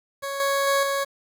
20% pulse tone with level steps, 554.4 Hz, C#5, in tune, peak -23 / -16 / -14 / -18 dBFS, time 0.22-1.05 s, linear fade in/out 20 ms, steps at 0.4 / 0.67 / 0.83 s, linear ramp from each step 2 ms, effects 8-bit

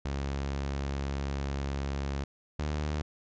sawtooth tone pair in turn, 69.3 / 74.89 Hz, C#2 / D2, 0 / +34 cents, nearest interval minor second, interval 134 cents, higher second, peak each -27 / -26 dBFS, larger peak second, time 0.05-2.24 / 2.59-3.02 s, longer first, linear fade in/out 5 ms, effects resampled to 16000 Hz

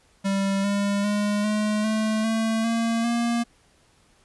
square tone with pitch steps, 196 / 201.2 / 206.5 / 211.9 / 217.5 / 223.2 / 229.1 / 235.1 Hz, G3 / G3 / G#3 / G#3 / A3 / A3 / A#3 / A#3, 0 / +45 / -10 / +35 / -20 / +25 / -30 / +15 cents, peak -22 dBFS, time 0.24-3.44 s, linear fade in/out 20 ms, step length 400 ms, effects pink hiss -60 dBFS RMS until 4.24 s + resampled to 24000 Hz

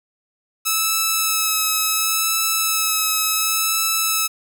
5% pulse tone with vibrato, 1300 Hz, E6, 24 cents flat, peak -6 dBFS, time 0.65-4.28 s, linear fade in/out 20 ms, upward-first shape sine, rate 0.7 Hz, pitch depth 17 cents each way, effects none

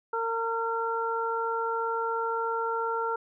harmonic tone, 457 Hz, A#4, 34 cents flat, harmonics 1 / 2 / 3, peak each -31 / -31 / -31 dBFS, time 0.13-3.16 s, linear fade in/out 5 ms, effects none

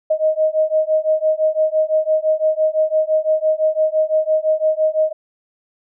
sine beating tone pair, 622.3 / 628.2 Hz, D#5 / D#5, 0 / +16 cents, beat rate 5.9 Hz, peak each -17 dBFS, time 0.1-5.13 s, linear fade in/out 10 ms, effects none

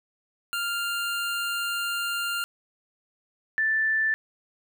25% pulse / sine tone pair in turn, 1396.9 / 1763.2 Hz, F6 / A6, 0 / +3 cents, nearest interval major third, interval 403 cents, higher second, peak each -23 / -21 dBFS, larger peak second, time 0.53-2.44 / 3.58-4.14 s, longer first, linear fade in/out 0 ms, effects none

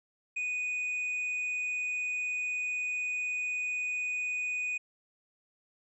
triangle tone, 2481 Hz, D#7, 6 cents flat, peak -29 dBFS, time 0.36-4.78 s, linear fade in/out 10 ms, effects resampled to 22050 Hz

